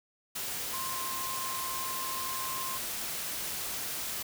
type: tone in noise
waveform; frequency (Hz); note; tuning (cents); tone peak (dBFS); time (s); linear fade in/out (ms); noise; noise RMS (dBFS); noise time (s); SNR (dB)
sine; 1053; C6; +11; -37; 0.73-2.78; 10; white; -36; 0.35-4.23; -4
effects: none